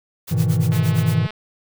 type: noise with tremolo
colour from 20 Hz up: white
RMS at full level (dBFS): -33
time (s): 0.27-1.18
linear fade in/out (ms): 10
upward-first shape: sine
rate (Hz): 8.7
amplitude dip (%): 100
type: chord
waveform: triangle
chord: E major seventh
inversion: first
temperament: just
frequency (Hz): 103.01 / 123.61 / 154.51 / 164.81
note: G#2 / B2 / D#3 / E3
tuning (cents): -14 / +2 / -12 / 0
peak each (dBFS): -19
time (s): 0.31-1.27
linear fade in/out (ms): 10
type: click train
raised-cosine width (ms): 0.3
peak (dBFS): -18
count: 127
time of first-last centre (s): 0.72-1.306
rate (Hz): 215
effects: none